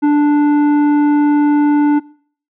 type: tone with tanh clipping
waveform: triangle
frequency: 293.7 Hz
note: D4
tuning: in tune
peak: -10 dBFS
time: 0.02-2 s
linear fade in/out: 20 ms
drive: 14 dB
effects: noise-tail reverb RT60 0.5 s tail -22 dB re dry

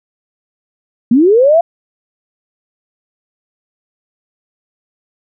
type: linear sweep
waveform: sine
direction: up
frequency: 219.7 to 696 Hz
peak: -5 dBFS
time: 1.11-1.61 s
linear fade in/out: 5 ms
effects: none

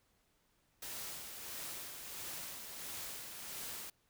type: noise with tremolo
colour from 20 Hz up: white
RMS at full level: -44 dBFS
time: 0.82-3.9 s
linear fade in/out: 5 ms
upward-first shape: sine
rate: 1.5 Hz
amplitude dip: 40%
effects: pink hiss -75 dBFS RMS until 4.09 s

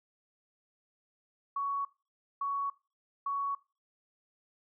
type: tone bursts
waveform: sine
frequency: 1118 Hz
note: C#6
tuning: 14 cents sharp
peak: -30 dBFS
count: 3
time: 1.56-3.55 s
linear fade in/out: 5 ms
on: 290 ms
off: 560 ms
effects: noise-tail reverb RT60 0.3 s tail -20 dB re dry

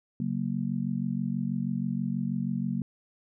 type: chord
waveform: sine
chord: F# major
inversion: second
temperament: just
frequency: 138.75 / 185 / 231.2 Hz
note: C#3 / F#3 / A#3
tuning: +2 / 0 / -14 cents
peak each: -33 / -31 / -31 dBFS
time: 0.2-2.82 s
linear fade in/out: 2 ms
effects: none

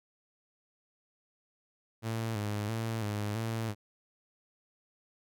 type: tone with vibrato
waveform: sawtooth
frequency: 108.5 Hz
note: A2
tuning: 24 cents flat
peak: -28 dBFS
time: 2.02-3.75 s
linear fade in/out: 50 ms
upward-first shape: square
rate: 1.5 Hz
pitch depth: 68 cents each way
effects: none

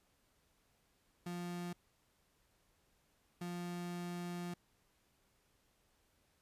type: tone bursts at uneven times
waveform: 35% pulse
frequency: 175.4 Hz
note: F3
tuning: 8 cents sharp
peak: -39 dBFS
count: 2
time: 1.26-1.73 / 3.41-4.54 s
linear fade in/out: 5 ms
effects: pink hiss -75 dBFS RMS until 6.41 s + resampled to 32000 Hz

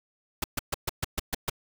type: noise bursts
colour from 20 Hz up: pink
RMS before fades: -28 dBFS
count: 8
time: 0.42-1.498 s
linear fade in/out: 5 ms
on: 21 ms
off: 130 ms
effects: none

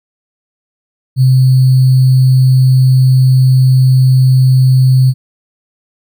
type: tone with sample-and-hold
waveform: sine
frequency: 130 Hz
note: C3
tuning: 11 cents flat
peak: -4 dBFS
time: 1.16-5.14 s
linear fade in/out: 50 ms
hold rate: 4410 Hz
effects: none

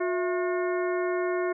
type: harmonic tone with a mistuned harmonic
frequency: 360 Hz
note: F#4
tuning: 47 cents flat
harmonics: 1 / 2 / 3 / 4 / 5 / 6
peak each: -26 / -32 / -36 / -38 / -40 / -42 dBFS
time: 0-1.53 s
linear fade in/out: 10 ms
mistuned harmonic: 2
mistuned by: -140 cents
effects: none

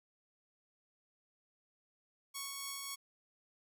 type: tone with tremolo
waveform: 5% pulse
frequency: 1108.7 Hz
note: C#6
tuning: in tune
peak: -28 dBFS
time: 2.34-2.96 s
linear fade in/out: 20 ms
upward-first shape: triangle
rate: 3.7 Hz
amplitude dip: 25%
effects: none

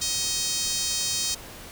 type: tone with high-pass filter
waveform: 5% pulse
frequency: 630 Hz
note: D#5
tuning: 21 cents sharp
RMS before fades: -27 dBFS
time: 0.01-1.35 s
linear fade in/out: 10 ms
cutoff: 4600 Hz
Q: 1.1
effects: pink hiss -42 dBFS RMS until 1.71 s

